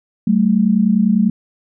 sine tone pair together, 191.09 / 221.1 Hz, G3 / A3, -44 / +9 cents, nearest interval minor third, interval 253 cents, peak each -14 / -13 dBFS, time 0.27-1.3 s, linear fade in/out 5 ms, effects none

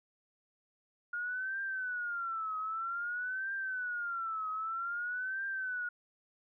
sine tone with vibrato, 1420 Hz, F6, 28 cents sharp, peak -34 dBFS, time 1.13-5.89 s, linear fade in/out 5 ms, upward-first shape triangle, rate 0.52 Hz, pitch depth 200 cents each way, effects none

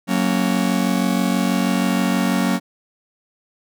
45% pulse chord, F# major, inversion none, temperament just, 185 / 231.2 / 277.5 Hz, F#3 / A#3 / C#4, 0 / -14 / +2 cents, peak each -20 / -21 / -23 dBFS, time 0.07-2.6 s, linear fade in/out 50 ms, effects none

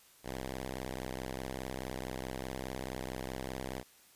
5% pulse tone with vibrato, 64.5 Hz, C2, 24 cents flat, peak -27 dBFS, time 0.23-3.84 s, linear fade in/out 50 ms, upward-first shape sine, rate 19 Hz, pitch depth 210 cents each way, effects white hiss -62 dBFS RMS until 4.15 s + resampled to 32000 Hz

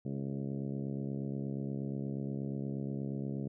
harmonic tone with a mistuned harmonic, 68.4 Hz, C#2, 23 cents flat, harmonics 2 / 3 / 4 / 5 / 6 / 7 / 8 / 9 / 10, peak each -38 / -39 / -43 / -47 / -47 / -55 / -53 / -56 / -61 dBFS, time 0.05-3.48 s, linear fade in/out 5 ms, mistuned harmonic 7, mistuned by -17 cents, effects none

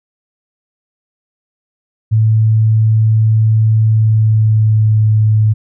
sine tone with pitch glide, 110 to 108.11 Hz, A2 to A2, 0 to -30 cents, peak -7 dBFS, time 2.11-5.54 s, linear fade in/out 20 ms, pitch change -30 cents, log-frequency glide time 3.86-5.07 s, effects none

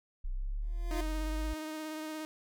sine linear sweep, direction up, 30.32 to 52.4 Hz, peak -32 dBFS, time 0.24-1.54 s, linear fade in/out 10 ms
25% pulse tone with exponential growth, 345.3 Hz, F4, 20 cents flat, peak -30 dBFS, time 0.62-1.01 s, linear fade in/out 5 ms, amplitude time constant 83 ms
sawtooth tone with vibrato, 311.1 Hz, D#4, in tune, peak -34 dBFS, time 0.91-2.25 s, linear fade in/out 0 ms, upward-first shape sine, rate 17 Hz, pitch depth 17 cents each way
effects none

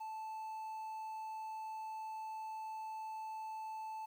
triangle tone with quantisation, 877 Hz, A5, 6 cents flat, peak -40 dBFS, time 0-4.06 s, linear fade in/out 10 ms, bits 11, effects none

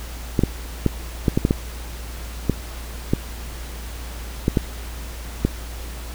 clicks, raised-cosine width 3 ms, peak -3 dBFS, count 12, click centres 0.392 / 0.436 / 0.863 / 1.282 / 1.375 / 1.451 / 1.509 / 2.497 / 3.135 / 4.481 / 4.572 / 5.45 s, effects added 58 Hz sine -31 dBFS peak until 6.14 s + pink hiss -38 dBFS RMS until 6.14 s

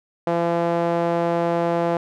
sawtooth tone with band-pass filter, 170 Hz, F3, 46 cents flat, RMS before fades -21 dBFS, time 0.27-1.97 s, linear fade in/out 2 ms, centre 620 Hz, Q 1.6, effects none

